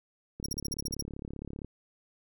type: click train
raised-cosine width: 3 ms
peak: -27 dBFS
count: 45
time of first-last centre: 0.4-1.646 s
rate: 35.3 Hz
type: tone bursts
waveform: sawtooth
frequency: 5600 Hz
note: F8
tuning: 4 cents sharp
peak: -28 dBFS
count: 9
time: 0.44-1.014 s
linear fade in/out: 5 ms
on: 22 ms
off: 47 ms
effects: none